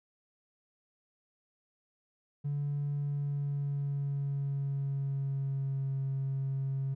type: tone with pitch glide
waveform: triangle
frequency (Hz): 143.7 to 135.63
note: D3 to C#3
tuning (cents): -37 to -37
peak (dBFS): -27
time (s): 2.44-6.95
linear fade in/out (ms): 20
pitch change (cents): -100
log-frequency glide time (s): 2.93-5.98
effects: tanh soft clip ceiling -27 dBFS